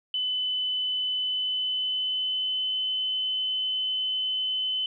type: tone with pitch glide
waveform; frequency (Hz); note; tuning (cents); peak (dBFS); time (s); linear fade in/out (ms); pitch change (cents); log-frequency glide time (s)
sine; 3013 to 3036; F#7 to F#7; +31 to +44; -25; 0.14-4.86; 2; +13; 1.16-2.77
effects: none